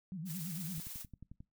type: tone with vibrato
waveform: sine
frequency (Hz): 172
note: F3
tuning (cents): -26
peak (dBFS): -39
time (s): 0.12-0.8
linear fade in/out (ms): 0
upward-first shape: sine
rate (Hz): 8.9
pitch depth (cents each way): 200
type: noise with tremolo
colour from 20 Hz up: blue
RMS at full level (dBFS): -44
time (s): 0.25-1.06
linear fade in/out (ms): 50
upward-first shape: sine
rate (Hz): 20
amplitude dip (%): 35
type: click train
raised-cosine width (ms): 5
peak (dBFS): -37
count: 8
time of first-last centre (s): 0.78-1.405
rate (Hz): 11.2
effects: noise-tail reverb RT60 0.2 s tail -21 dB re dry